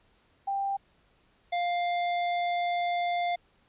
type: tone pair in turn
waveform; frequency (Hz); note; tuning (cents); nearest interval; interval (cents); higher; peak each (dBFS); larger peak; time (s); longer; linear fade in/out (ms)
sine / square; 790 / 700.8; G5 / F5; +13 / +6; major second; 207; first; -27; neither; 0.47-0.77 / 1.52-3.36; second; 10
effects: pink hiss -66 dBFS RMS until 3.68 s + resampled to 8000 Hz